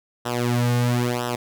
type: tone with flanger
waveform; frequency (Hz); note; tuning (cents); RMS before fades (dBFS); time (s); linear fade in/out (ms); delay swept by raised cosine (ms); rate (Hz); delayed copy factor
sawtooth; 121.4; B2; -29; -22; 0.25-1.36; 10; 0.44 to 3.04; 1; -0.95
effects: none